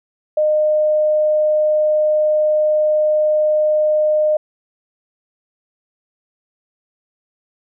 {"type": "tone", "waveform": "sine", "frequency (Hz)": 611, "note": "D#5", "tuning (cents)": -32, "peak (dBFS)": -12, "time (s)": [0.37, 4.37], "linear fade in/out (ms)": 5, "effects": []}